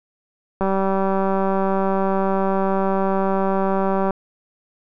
click train, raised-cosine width 1 ms, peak -8 dBFS, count 676, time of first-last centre 0.61-4.107 s, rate 193 Hz, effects none

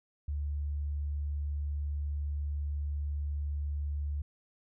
sine tone, 72.8 Hz, D2, 15 cents flat, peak -31 dBFS, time 0.28-4.22 s, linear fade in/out 5 ms, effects none

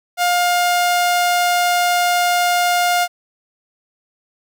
sawtooth tone, 708 Hz, F5, 23 cents sharp, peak -10 dBFS, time 0.17-3.08 s, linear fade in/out 50 ms, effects none

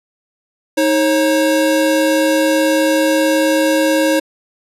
square tone pair together, 314.1 / 543 Hz, D#4 / C#5, +16 / -36 cents, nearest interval major sixth, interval 948 cents, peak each -15 dBFS, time 0.77-4.2 s, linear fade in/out 10 ms, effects resampled to 32000 Hz

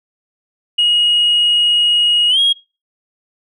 sine tone with pitch glide, 2886 to 3277 Hz, F#7 to G#7, -44 to -24 cents, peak -8 dBFS, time 0.78-2.53 s, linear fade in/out 10 ms, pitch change +220 cents, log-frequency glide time 2.29-2.39 s, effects noise-tail reverb RT60 0.3 s tail -23 dB re dry + tanh soft clip ceiling -7 dBFS

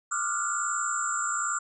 sine tone cluster, 1190 / 1379 / 1440 / 7260 / 7660 Hz, D6 / F6 / F#6 / A#8 / A#8, +22 / -22 / -47 / -47 / +46 cents, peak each -31 / -32 / -35 / -33 / -35 dBFS, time 0.11-1.59 s, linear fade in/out 10 ms, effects none

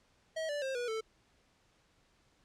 square tone with pitch steps, 640 / 583.5 / 532 / 485 / 442.2 Hz, D#5 / D5 / C5 / B4 / A4, +49 / -11 / +29 / -31 / +9 cents, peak -35 dBFS, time 0.36-1.01 s, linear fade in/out 10 ms, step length 130 ms, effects pink hiss -70 dBFS RMS until 2.44 s + low-pass 7000 Hz 12 dB/octave

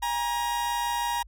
40% pulse tone pair together, 820 / 946 Hz, G#5 / A#5, -22 / +25 cents, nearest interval major second, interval 247 cents, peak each -32 / -26 dBFS, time 0.02-1.23 s, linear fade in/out 10 ms, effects added 50 Hz sine -47 dBFS peak until 1.27 s

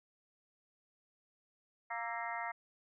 harmonic tone with a mistuned harmonic, 233.1 Hz, A#3, in tune, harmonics 3 / 4 / 5 / 6 / 7 / 8 / 9, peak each -43 / -42 / -49 / -46 / -51 / -45 / -45 dBFS, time 1.9-2.52 s, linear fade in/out 10 ms, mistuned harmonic 6, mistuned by -78 cents, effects none

